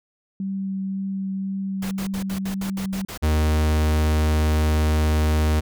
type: tone with vibrato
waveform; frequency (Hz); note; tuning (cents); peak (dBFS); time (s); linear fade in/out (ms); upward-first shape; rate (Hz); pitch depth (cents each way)
sine; 193.2; G3; -25; -24; 0.4-3.05; 2; triangle; 1.9; 10
type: noise bursts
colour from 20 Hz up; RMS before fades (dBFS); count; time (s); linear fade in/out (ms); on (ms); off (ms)
pink; -34; 9; 1.82-3.176; 5; 92; 66
type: tone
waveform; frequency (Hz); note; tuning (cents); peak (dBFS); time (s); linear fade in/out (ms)
45% pulse; 77.1; D#2; -15; -17; 3.22-5.61; 20
effects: none